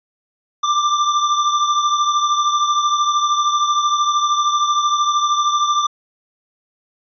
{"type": "beating tone pair", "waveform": "square", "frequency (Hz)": [1182, 1195], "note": ["D6", "D6"], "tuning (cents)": [11, 30], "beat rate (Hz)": 13, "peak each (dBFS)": [-16, -23], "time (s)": [0.63, 5.87], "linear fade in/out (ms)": 10, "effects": ["resampled to 16000 Hz"]}